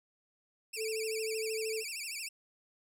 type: tone with vibrato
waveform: 15% pulse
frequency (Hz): 2489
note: D#7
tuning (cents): 0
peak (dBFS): -31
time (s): 0.73-2.29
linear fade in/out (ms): 10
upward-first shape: sine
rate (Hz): 13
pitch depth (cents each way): 170
type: tone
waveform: sine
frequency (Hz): 440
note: A4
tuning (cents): 0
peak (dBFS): -34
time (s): 0.76-1.84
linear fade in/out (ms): 50
effects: none